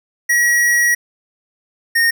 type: tone pair in turn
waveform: square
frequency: 1912 / 1849 Hz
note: A#6 / A#6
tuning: +43 / -15 cents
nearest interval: minor second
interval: 58 cents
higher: first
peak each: -12 dBFS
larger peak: neither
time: 0.29-0.95 / 1.95-2.11 s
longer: first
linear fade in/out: 10 ms
effects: none

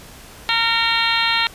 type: harmonic tone with a mistuned harmonic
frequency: 460 Hz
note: A#4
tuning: 23 cents flat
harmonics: 2 / 3 / 4 / 5 / 6 / 7 / 8 / 9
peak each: -24 / -24 / -24 / -24 / -24 / -24 / -24 / -24 dBFS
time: 0.49-1.47 s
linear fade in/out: 0 ms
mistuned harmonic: 5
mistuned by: -26 cents
effects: pink hiss -41 dBFS RMS until 1.54 s + resampled to 32000 Hz

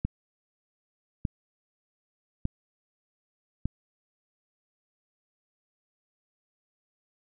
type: click train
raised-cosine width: 5 ms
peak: -15 dBFS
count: 4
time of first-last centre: 0.05-3.656 s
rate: 0.832 Hz
effects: none

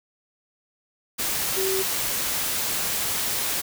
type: tone in noise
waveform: sine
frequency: 382.5 Hz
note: G4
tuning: 42 cents flat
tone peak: -24 dBFS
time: 1.56-1.83 s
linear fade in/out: 20 ms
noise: white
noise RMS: -26 dBFS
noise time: 1.18-3.62 s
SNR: -1 dB
effects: none

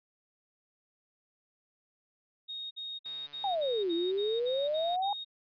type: tone bursts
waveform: sine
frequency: 3729 Hz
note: A#7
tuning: in tune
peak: -37 dBFS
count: 10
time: 2.48-5.248 s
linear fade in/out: 20 ms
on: 230 ms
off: 52 ms
type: click train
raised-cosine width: 0.2 ms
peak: -38 dBFS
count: 276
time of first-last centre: 3.06-4.957 s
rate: 145 Hz
type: exponential two-way sweep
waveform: sine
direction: down then up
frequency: 829 to 329.6 to 829 Hz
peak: -28 dBFS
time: 3.44-5.13 s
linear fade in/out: 2 ms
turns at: 3.93 s
effects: resampled to 11025 Hz

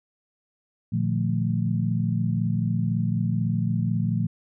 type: chord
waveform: sine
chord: Bb major seventh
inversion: none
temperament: equal with one note detuned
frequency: 116.54 / 150.61 / 174.61 / 220 Hz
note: Bb2 / D3 / F3 / A3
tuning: 0 / +44 / 0 / 0 cents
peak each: -25 / -30 / -26 / -29 dBFS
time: 0.92-4.27 s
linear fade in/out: 10 ms
effects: none

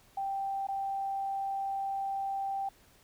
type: tone with dropouts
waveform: sine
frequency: 784 Hz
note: G5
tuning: in tune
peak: -31 dBFS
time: 0.17-2.69 s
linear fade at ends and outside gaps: 5 ms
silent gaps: 0.67-0.685 s
effects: pink hiss -62 dBFS RMS until 3.03 s

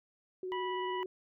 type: tone with vibrato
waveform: sine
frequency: 370 Hz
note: F#4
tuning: in tune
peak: -36 dBFS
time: 0.43-1.06 s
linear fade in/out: 2 ms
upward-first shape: square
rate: 18 Hz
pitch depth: 17 cents each way
type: harmonic tone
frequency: 981 Hz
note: B5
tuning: 12 cents flat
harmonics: 1 / 2 / 3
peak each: -36 / -44 / -46 dBFS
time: 0.52-1.03 s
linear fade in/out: 0 ms
effects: none

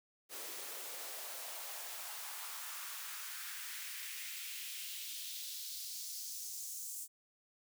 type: noise with high-pass filter sweep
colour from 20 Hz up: white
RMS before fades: -45 dBFS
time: 0.29-7.08 s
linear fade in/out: 50 ms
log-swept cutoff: 360 to 7700 Hz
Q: 1.9
effects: none

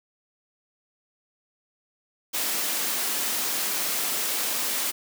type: high-pass noise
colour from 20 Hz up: white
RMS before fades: -27 dBFS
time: 2.33-4.92 s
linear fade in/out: 20 ms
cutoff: 200 Hz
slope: 24 dB/octave
effects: none

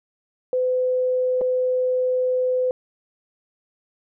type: tone with dropouts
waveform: sine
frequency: 507 Hz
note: B4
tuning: 45 cents sharp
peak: -18 dBFS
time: 0.53-2.71 s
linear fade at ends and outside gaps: 1 ms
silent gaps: 1.411-1.415 s
effects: none

